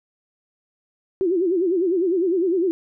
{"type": "tone with vibrato", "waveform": "sine", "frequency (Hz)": 357.7, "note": "F4", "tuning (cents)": 41, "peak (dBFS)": -17, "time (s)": [1.21, 2.71], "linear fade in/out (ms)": 0, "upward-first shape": "sine", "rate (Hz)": 9.9, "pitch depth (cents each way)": 150, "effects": []}